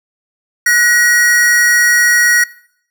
square tone pair together, 1468 / 1903.4 Hz, F#6 / A#6, -14 / +36 cents, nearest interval major third, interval 450 cents, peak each -16 / -10 dBFS, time 0.66-2.44 s, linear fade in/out 5 ms, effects noise-tail reverb RT60 0.7 s tail -22 dB re dry

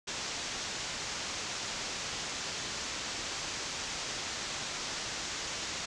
white low-pass noise, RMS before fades -38 dBFS, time 0.07-5.86 s, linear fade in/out 10 ms, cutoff 7100 Hz, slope 48 dB/octave, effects none

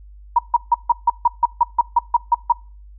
sine tone bursts, 952 Hz, A#5, 36 cents sharp, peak -9 dBFS, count 13, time 0.36-2.524 s, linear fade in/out 5 ms, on 28 ms, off 150 ms, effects noise-tail reverb RT60 0.4 s tail -25 dB re dry + added 50 Hz sine -39 dBFS peak until 2.98 s

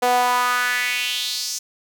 sawtooth tone with high-pass filter sweep, 246.9 Hz, B3, in tune, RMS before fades -21 dBFS, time 0.02-1.59 s, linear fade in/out 10 ms, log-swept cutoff 600 to 6100 Hz, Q 3.6, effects none

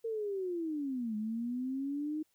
sine linear two-way sweep, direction down then up, 460.6 to 210.1 to 312.2 Hz, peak -33 dBFS, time 0.04-2.23 s, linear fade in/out 10 ms, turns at 1.16 s, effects white hiss -75 dBFS RMS until 2.34 s

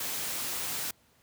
white noise, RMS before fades -34 dBFS, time 0-0.91 s, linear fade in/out 5 ms, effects pink hiss -65 dBFS RMS until 1.22 s + high-pass 60 Hz 12 dB/octave

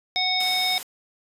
harmonic tone, 740 Hz, F#5, in tune, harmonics 1 / 3 / 5 / 7, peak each -28 / -27 / -24 / -27 dBFS, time 0.16-0.78 s, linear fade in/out 0 ms
white high-pass noise, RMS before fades -35 dBFS, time 0.4-0.83 s, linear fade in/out 2 ms, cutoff 130 Hz, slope 24 dB/octave
effects resampled to 32000 Hz

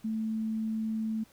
sine tone, 220.3 Hz, A3, 2 cents sharp, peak -29 dBFS, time 0.04-1.24 s, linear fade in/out 10 ms, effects pink hiss -61 dBFS RMS until 1.32 s

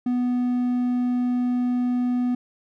triangle tone, 246.9 Hz, B3, in tune, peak -18 dBFS, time 0.06-2.35 s, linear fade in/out 5 ms, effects none

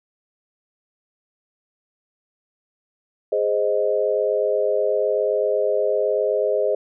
sine chord, Ab major, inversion none, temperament equal, 415.3 / 523.3 / 622.3 Hz, Ab4 / C5 / Eb5, 0 / 0 / 0 cents, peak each -22 dBFS, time 3.32-6.75 s, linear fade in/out 5 ms, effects none

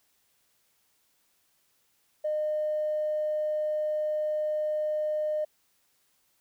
triangle tone with tanh clipping, 610 Hz, D#5, 34 cents flat, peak -26 dBFS, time 2.24-5.45 s, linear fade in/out 10 ms, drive 4 dB, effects white hiss -70 dBFS RMS until 6.4 s

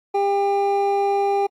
triangle tone pair together, 399.5 / 799 Hz, G4 / G5, +33 / +33 cents, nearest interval octave, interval 1200 cents, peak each -18 / -18 dBFS, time 0.14-1.47 s, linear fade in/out 10 ms, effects AAC 64 kbps

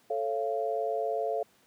sine chord, A augmented, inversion none, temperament just, 440 / 550 / 687.5 Hz, A4 / C#5 / E#5, 0 / -14 / -27 cents, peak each -32 / -34 / -31 dBFS, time 0.1-1.43 s, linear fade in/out 5 ms, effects pink hiss -64 dBFS RMS until 1.66 s + high-pass 150 Hz 12 dB/octave

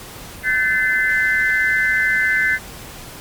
sine tone cluster, 1529 / 1746 / 2057 Hz, G6 / A6 / C7, -44 / -14 / -30 cents, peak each -19 dBFS, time 0.43-2.59 s, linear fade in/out 50 ms, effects pink hiss -36 dBFS RMS until 3.2 s + Opus 48 kbps

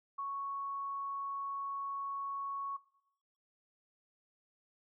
sine tone, 1108.7 Hz, C#6, in tune, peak -36 dBFS, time 0.18-2.77 s, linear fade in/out 10 ms, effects noise-tail reverb RT60 0.8 s tail -19 dB re dry

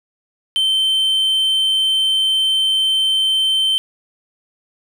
triangle tone, 3101 Hz, G7, 19 cents flat, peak -12 dBFS, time 0.56-3.78 s, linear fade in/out 0 ms, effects none

